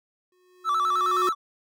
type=tone with exponential growth; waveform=square; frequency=364.1 Hz; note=F#4; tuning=28 cents flat; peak=-25 dBFS; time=0.32-1.29 s; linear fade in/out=2 ms; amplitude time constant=210 ms
type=tone with vibrato; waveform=triangle; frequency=1234 Hz; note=D#6; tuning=15 cents flat; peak=-19 dBFS; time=0.64-1.35 s; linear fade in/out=50 ms; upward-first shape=square; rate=9.5 Hz; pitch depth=110 cents each way
effects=none